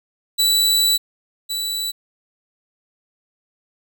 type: tone pair in turn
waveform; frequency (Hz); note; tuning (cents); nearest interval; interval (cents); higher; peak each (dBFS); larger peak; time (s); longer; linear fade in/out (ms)
sawtooth; 3951 / 3951; B7 / B7; 0 / 0; unison; 0; neither; -11 / -19; first; 0.38-0.98 / 1.49-1.92; first; 20
effects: none